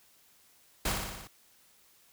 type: noise with echo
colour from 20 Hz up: pink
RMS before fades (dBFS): -30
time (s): 0.85-0.92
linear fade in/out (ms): 5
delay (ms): 59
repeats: 6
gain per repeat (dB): -3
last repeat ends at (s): 1.274
effects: white hiss -63 dBFS RMS until 2.12 s